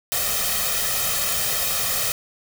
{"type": "noise with comb filter", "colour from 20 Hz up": "white", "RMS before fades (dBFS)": -23, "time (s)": [0.12, 2.12], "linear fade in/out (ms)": 0, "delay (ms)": 1.6, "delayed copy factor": 0.75, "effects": []}